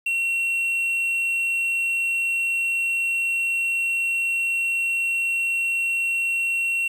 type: tone with quantisation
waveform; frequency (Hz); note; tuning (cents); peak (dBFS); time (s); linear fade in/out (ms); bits
triangle; 2728; F7; -41; -19; 0.06-6.88; 5; 8
effects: none